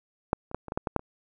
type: clicks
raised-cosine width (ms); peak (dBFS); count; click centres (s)
1; -8 / -29 / -15 / -25 / -18 / -13 / -14 / -7 / -27; 9; 0.331 / 0.514 / 0.546 / 0.683 / 0.721 / 0.775 / 0.872 / 0.963 / 0.994
effects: none